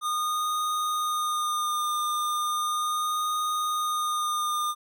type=tone with vibrato; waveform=square; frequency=1221 Hz; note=D#6; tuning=33 cents flat; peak=-26 dBFS; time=0.01-4.75 s; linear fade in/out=50 ms; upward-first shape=sine; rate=0.36 Hz; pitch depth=18 cents each way; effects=none